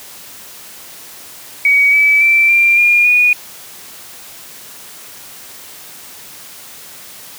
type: tone with pitch steps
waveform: sine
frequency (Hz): 2259 / 2297 / 2336 / 2375 / 2416 / 2456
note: C#7 / D7 / D7 / D7 / D7 / D#7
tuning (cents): +32 / -39 / -10 / +19 / +48 / -23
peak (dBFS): -7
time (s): 1.65-3.33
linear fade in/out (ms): 2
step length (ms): 280
effects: white hiss -35 dBFS RMS until 7.38 s + high-pass 80 Hz 12 dB/octave